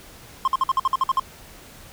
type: tone bursts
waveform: triangle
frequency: 1058 Hz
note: C6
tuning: 19 cents sharp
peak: -14 dBFS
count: 10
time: 0.45-1.197 s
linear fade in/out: 2 ms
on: 27 ms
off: 53 ms
effects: pink hiss -45 dBFS RMS until 1.92 s